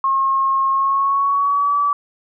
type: tone with pitch glide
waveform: sine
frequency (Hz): 1079 to 1149.8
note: C#6 to D6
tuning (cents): -47 to -37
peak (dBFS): -14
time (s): 0.04-1.93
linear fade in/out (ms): 2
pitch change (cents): +110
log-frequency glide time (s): 0.7-1.77
effects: none